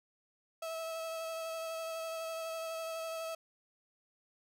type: tone with vibrato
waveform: 35% pulse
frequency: 651 Hz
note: E5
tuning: 22 cents flat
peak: -36 dBFS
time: 0.62-3.35 s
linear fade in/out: 5 ms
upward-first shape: sine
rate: 12 Hz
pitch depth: 15 cents each way
effects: none

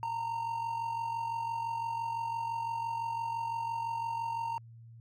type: tone with amplitude modulation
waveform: triangle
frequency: 920 Hz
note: A#5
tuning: 23 cents flat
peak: -28 dBFS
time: 0.03-4.58 s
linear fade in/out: 0 ms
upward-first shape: sine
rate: 45.9 Hz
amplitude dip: 55%
effects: added 115 Hz sine -49 dBFS peak until 5 s

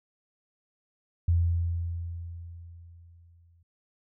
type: tone with exponential decay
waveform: sine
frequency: 85.1 Hz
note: F2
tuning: 44 cents flat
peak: -19 dBFS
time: 1.28-3.63 s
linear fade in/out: 5 ms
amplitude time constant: 510 ms
effects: none

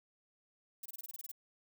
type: noise bursts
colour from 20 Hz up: violet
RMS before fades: -45 dBFS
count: 10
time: 0.83-1.316 s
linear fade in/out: 5 ms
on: 27 ms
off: 24 ms
effects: none

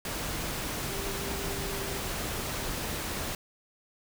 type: tone in noise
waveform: sine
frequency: 395.4 Hz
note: G4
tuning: 15 cents sharp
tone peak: -39 dBFS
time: 0.9-1.97 s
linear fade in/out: 2 ms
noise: pink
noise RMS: -34 dBFS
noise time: 0.05-3.35 s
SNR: -8 dB
effects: none

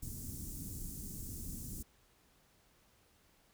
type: band-stop noise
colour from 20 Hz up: pink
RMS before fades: -44 dBFS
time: 0.02-1.83 s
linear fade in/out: 10 ms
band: 280 to 6800 Hz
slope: 24 dB/octave
effects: pink hiss -69 dBFS RMS until 3.53 s

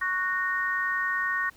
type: harmonic tone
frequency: 370.2 Hz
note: F#4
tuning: 1 cent sharp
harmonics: 3 / 4 / 5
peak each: -31 / -31 / -27 dBFS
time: 0.01-1.5 s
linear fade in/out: 10 ms
effects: pink hiss -57 dBFS RMS until 1.56 s

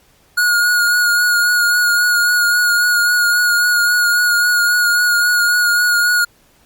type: tone with vibrato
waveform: square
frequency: 1441 Hz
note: F#6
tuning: 46 cents flat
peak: -12 dBFS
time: 0.37-6.25 s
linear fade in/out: 10 ms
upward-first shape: triangle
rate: 3.7 Hz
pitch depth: 25 cents each way
effects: pink hiss -53 dBFS RMS until 6.65 s + Opus 48 kbps

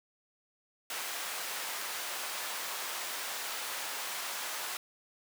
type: high-pass noise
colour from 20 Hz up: pink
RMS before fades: -38 dBFS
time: 0.9-4.77 s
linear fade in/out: 2 ms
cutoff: 850 Hz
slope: 12 dB/octave
effects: none

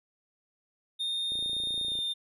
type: tone with pitch glide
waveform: triangle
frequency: 3661 to 3621 Hz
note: A#7 to A7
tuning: -32 to +49 cents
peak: -28 dBFS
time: 0.99-2.14 s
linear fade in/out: 20 ms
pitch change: -19 cents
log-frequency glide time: 1.86-1.97 s
type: click train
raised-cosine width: 2 ms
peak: -34 dBFS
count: 20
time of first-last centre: 1.32-1.989 s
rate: 28.4 Hz
effects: none

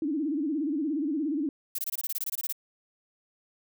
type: tone with vibrato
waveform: sine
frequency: 298.5 Hz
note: D4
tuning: 28 cents sharp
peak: -26 dBFS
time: 0.02-1.49 s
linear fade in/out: 2 ms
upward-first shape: sine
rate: 17 Hz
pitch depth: 160 cents each way
type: noise bursts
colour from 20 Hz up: violet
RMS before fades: -31 dBFS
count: 14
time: 1.75-2.526 s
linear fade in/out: 5 ms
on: 35 ms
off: 22 ms
effects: none

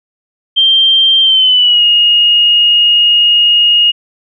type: tone with pitch glide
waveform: sine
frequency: 3160 to 2864 Hz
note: G7 to F7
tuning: +13 to +43 cents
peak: -5 dBFS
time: 0.56-3.92 s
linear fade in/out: 20 ms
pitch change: -170 cents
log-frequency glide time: 1.22-1.84 s
effects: none

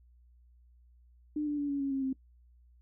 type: tone with pitch steps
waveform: sine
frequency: 299.7 / 293.5 / 287.5 / 281.6 / 275.8 / 270.1 / 264.5 Hz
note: D4 / D4 / D4 / C#4 / C#4 / C#4 / C4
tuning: +35 / -1 / -37 / +27 / -9 / -45 / +19 cents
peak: -29 dBFS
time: 1.36-2.13 s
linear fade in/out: 5 ms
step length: 110 ms
effects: noise-tail reverb RT60 0.1 s tail -20 dB re dry + added 60 Hz sine -58 dBFS peak until 2.81 s

